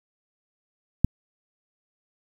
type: click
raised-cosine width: 5 ms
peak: -4 dBFS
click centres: 1.046 s
effects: 7-bit